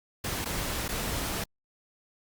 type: noise with dropouts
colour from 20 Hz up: pink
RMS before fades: -32 dBFS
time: 0.24-1.44 s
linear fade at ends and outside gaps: 5 ms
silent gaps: 0.446-0.456 / 0.881-0.889 s
effects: Opus 48 kbps